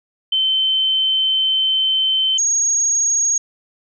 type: tone pair in turn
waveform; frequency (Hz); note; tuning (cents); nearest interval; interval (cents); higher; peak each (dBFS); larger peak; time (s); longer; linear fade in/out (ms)
sine; 3082 / 6591; G7 / G#8; -30 / -14; octave + minor second; 1316; second; -14; neither; 0.32-2.38 / 2.38-3.38; first; 5
effects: none